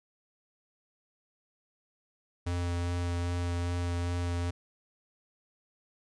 square tone with vibrato, 87.31 Hz, F2, in tune, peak -30 dBFS, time 2.46-4.51 s, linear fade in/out 10 ms, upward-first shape sine, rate 2.5 Hz, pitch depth 11 cents each way, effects resampled to 22050 Hz + 12-bit

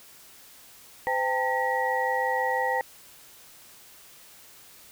sine tone cluster, 511 / 795 / 901 / 1916 Hz, C5 / G5 / A5 / A#6, -41 / +24 / +41 / +47 cents, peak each -29 dBFS, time 1.07-2.81 s, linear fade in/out 0 ms, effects white hiss -51 dBFS RMS until 4.91 s

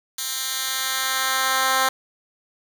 10% pulse tone with high-pass filter sweep, 263.2 Hz, C4, 10 cents sharp, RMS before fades -23 dBFS, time 0.18-1.89 s, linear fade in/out 5 ms, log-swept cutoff 4500 to 830 Hz, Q 0.74, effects none

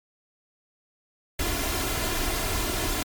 pink noise with comb filter, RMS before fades -27 dBFS, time 1.39-3.03 s, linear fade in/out 5 ms, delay 2.9 ms, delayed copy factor +0.55, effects MP3 96 kbps

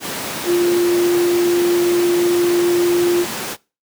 sine tone in noise, 349.2 Hz, F4, in tune, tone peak -12 dBFS, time 0.45-3.26 s, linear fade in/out 50 ms, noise pink, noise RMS -24 dBFS, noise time 0-3.57 s, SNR +9 dB, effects noise-tail reverb RT60 0.3 s tail -23 dB re dry + high-pass 200 Hz 12 dB/octave

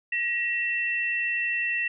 sine tone pair together, 1904.9 / 2694 Hz, A#6 / E7, +37 / +37 cents, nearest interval tritone, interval 600 cents, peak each -27 dBFS, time 0.12-1.88 s, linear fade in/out 5 ms, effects none

